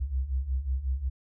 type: beating tone pair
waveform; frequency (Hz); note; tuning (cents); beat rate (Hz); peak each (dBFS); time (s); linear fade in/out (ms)
sine; 62.3 / 67.8; B1 / C#2; +16 / -38; 5.5; -32 / -28; 0-1.1; 20
effects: none